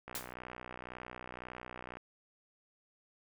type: click train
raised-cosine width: 0.5 ms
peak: -29 dBFS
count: 118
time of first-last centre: 0.08-1.97 s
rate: 61.9 Hz
type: noise with exponential decay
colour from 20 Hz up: white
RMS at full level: -36 dBFS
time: 0.15-0.33 s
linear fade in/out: 2 ms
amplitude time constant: 39 ms
effects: none